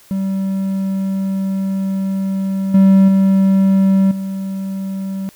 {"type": "tone with level steps", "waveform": "triangle", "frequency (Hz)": 193, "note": "G3", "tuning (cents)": -27, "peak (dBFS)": [-14, -4, -7, -18], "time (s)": [0.11, 5.29], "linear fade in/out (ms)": 0, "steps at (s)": [2.74, 3.08, 4.11], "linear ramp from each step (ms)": 5, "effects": ["white hiss -47 dBFS RMS until 5.35 s"]}